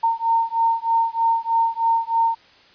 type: beating tone pair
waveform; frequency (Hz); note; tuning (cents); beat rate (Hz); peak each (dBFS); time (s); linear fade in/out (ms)
sine; 913 / 916.2; A#5 / A#5; -36 / -30; 3.2; -20; 0.03-2.35; 10
effects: white hiss -51 dBFS RMS until 2.74 s + resampled to 11025 Hz